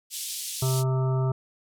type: band-pass noise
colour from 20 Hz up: white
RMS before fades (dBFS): -34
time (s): 0.1-0.84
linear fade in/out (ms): 50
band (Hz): 3100 to 12000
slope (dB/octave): 24
type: harmonic tone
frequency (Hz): 130.81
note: C3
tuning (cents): 0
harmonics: 1 / 3 / 5 / 7 / 9 / 10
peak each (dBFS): -22 / -32 / -36 / -39 / -41 / -42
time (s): 0.62-1.32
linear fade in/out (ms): 5
effects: none